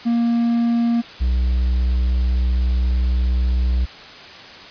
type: tone pair in turn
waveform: triangle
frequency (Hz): 234.5 / 62.11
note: A#3 / B1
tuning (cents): +11 / +10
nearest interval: octave + major seventh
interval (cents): 2301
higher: first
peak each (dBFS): -13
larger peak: neither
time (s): 0.05-1.02 / 1.2-3.86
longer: second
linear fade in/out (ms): 20
effects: white hiss -38 dBFS RMS until 4.7 s + resampled to 11025 Hz